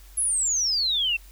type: exponential sweep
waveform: sine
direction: down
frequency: 11150 to 2637 Hz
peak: -21 dBFS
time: 0.17-1.17 s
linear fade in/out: 10 ms
effects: added 46 Hz sine -45 dBFS peak until 1.31 s + white hiss -54 dBFS RMS until 1.31 s